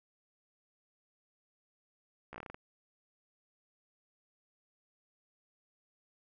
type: slowing click train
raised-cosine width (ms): 0.5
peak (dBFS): -30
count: 9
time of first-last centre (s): 2.33-2.545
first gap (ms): 14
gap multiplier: 1.18
effects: none